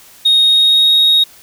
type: tone with pitch glide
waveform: sine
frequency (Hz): 3729 to 3757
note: A#7 to A#7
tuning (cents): 0 to +13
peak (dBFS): -5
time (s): 0.25-1.24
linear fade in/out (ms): 10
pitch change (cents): +13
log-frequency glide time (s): 0.42-0.93
effects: tanh soft clip ceiling -5 dBFS + white hiss -42 dBFS RMS until 1.42 s